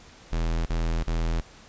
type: tone bursts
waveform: square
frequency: 41.2 Hz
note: E1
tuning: in tune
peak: -24 dBFS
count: 3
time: 0.32-1.41 s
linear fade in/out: 10 ms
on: 340 ms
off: 35 ms
effects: pink hiss -50 dBFS RMS until 1.68 s + resampled to 16000 Hz